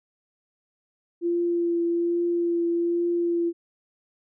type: tone with vibrato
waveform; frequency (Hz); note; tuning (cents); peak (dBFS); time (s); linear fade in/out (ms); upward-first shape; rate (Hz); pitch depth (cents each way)
sine; 342.8; F4; -32; -21; 1.21-3.53; 50; triangle; 1.2; 16
effects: none